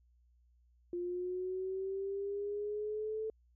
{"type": "linear sweep", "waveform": "sine", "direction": "up", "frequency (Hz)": [349.2, 439.9], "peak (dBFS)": -35, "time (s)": [0.93, 3.3], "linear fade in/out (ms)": 2, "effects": ["added 60 Hz sine -65 dBFS peak until 3.55 s"]}